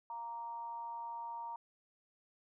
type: tone with amplitude modulation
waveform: sine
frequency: 932.3 Hz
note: A#5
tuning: in tune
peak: -38 dBFS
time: 0.1-1.56 s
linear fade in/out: 2 ms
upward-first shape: sine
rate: 233 Hz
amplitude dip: 55%
effects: none